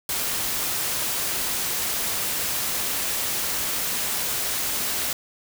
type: noise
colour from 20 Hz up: white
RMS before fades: -26 dBFS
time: 0.09-5.13 s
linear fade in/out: 2 ms
effects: none